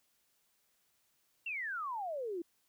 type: exponential sweep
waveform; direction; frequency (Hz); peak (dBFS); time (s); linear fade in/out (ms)
sine; down; 2794 to 324.6; -36; 1.46-2.42; 5
effects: white hiss -75 dBFS RMS until 2.68 s